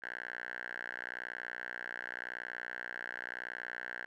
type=tone with band-pass filter; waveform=5% pulse; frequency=60.9 Hz; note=B1; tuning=24 cents flat; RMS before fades=-43 dBFS; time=0.02-4.06 s; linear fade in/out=10 ms; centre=1600 Hz; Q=6.7; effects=none